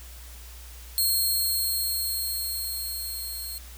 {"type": "tone with level ramp", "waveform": "10% pulse", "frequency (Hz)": 4246, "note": "C8", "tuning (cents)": 25, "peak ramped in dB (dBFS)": [-14, -27], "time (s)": [0.98, 3.58], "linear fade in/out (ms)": 0, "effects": ["added 60 Hz sine -42 dBFS peak until 3.77 s", "white hiss -48 dBFS RMS until 3.77 s"]}